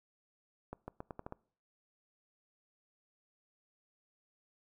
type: accelerating click train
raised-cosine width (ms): 1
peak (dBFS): -28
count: 7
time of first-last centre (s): 0.73-1.324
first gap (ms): 150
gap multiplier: 0.83
effects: noise-tail reverb RT60 0.5 s tail -23 dB re dry